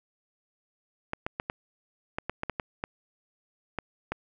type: clicks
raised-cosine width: 0.5 ms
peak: -15 dBFS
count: 12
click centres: 1.134 / 1.265 / 1.399 / 1.499 / 2.185 / 2.296 / 2.434 / 2.497 / 2.598 / 2.839 / 3.787 / 4.12 s
effects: none

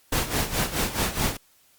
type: noise with tremolo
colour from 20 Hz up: pink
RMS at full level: -23 dBFS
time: 0.12-1.37 s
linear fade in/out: 5 ms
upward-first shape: sine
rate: 4.7 Hz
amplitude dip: 75%
effects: white hiss -60 dBFS RMS until 1.78 s + Opus 48 kbps

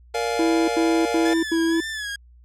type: chord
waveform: square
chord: Bb dominant seventh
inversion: none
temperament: just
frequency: 466.2 / 582.7 / 699.2 / 839.1 Hz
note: Bb4 / D5 / F5 / Ab5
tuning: 0 / -14 / +2 / +18 cents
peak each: -26 / -32 / -28 / -31 dBFS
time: 0.14-1.34 s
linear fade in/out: 10 ms
type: tone bursts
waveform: triangle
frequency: 329.6 Hz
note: E4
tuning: in tune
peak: -16 dBFS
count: 4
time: 0.39-1.805 s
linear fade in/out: 5 ms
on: 290 ms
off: 85 ms
type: tone with vibrato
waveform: sawtooth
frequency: 1706 Hz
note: G#6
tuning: 46 cents sharp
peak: -24 dBFS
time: 1.25-2.16 s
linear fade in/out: 5 ms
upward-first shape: sine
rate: 2 Hz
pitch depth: 78 cents each way
effects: added 60 Hz sine -47 dBFS peak until 2.44 s + low-pass 9000 Hz 12 dB/octave

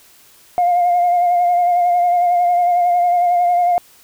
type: tone with vibrato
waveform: sine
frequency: 706 Hz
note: F5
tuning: 19 cents sharp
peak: -10 dBFS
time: 0.58-3.78 s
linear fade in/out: 0 ms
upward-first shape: sine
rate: 11 Hz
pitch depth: 29 cents each way
effects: tanh soft clip ceiling -8 dBFS + white hiss -48 dBFS RMS until 4.03 s

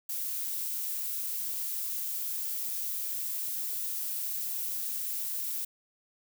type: noise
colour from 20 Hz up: violet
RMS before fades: -34 dBFS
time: 0.09-5.65 s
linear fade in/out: 5 ms
effects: none

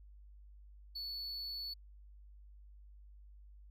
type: tone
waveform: triangle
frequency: 4435 Hz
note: C#8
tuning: in tune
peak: -39 dBFS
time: 0.95-1.74 s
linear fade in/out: 10 ms
effects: added 50 Hz sine -54 dBFS peak until 3.7 s

